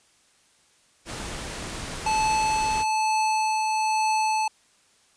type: noise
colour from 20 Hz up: pink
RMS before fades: -34 dBFS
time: 1.05-2.85 s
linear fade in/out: 50 ms
type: tone with tremolo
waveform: square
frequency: 870 Hz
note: A5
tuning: 20 cents flat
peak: -21 dBFS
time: 2.06-4.48 s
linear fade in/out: 5 ms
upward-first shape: triangle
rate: 1.1 Hz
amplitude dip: 25%
effects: white hiss -61 dBFS RMS until 5.16 s + resampled to 22050 Hz